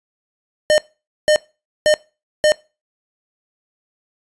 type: tone bursts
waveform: square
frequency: 608 Hz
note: D#5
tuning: 40 cents flat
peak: -11 dBFS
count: 4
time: 0.7-2.52 s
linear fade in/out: 0 ms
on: 80 ms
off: 500 ms
effects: noise-tail reverb RT60 0.3 s tail -22 dB re dry + resampled to 22050 Hz